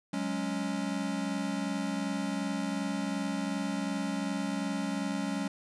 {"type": "chord", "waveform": "square", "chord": "F# suspended second", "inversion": "none", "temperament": "equal", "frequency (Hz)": [185, 207.7, 277.2], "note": ["F#3", "G#3", "C#4"], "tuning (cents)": [0, 0, 0], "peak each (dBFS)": [-37, -36, -35], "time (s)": [0.13, 5.48], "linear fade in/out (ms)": 5, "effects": ["resampled to 22050 Hz", "10-bit"]}